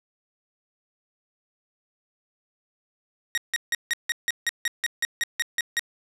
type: tone bursts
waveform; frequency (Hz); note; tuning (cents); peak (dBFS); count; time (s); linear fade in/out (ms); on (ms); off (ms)
sawtooth; 1882; A#6; +16; -18; 14; 3.35-5.794; 0; 26; 160
effects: low-pass 11000 Hz 12 dB/octave + 10-bit